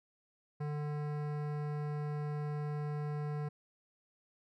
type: tone with hard clipping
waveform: sine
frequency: 148.4 Hz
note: D3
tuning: 18 cents sharp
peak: -37 dBFS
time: 0.6-3.49 s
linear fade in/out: 10 ms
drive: 17 dB
effects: none